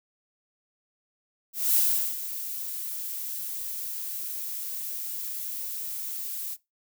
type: noise with ADSR envelope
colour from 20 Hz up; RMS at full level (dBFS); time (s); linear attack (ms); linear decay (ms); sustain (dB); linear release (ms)
violet; -21; 1.53-6.57; 220; 400; -13; 42
effects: noise-tail reverb RT60 0.2 s tail -20 dB re dry